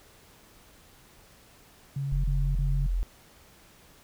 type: tone bursts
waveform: sine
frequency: 138.59 Hz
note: C#3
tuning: in tune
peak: -28 dBFS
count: 3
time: 1.96-2.866 s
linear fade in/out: 5 ms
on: 280 ms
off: 33 ms
type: tone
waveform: sine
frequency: 43.32 Hz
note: F1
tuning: 13 cents flat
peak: -24 dBFS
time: 2.12-3.03 s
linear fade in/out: 0 ms
effects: pink hiss -56 dBFS RMS until 4.03 s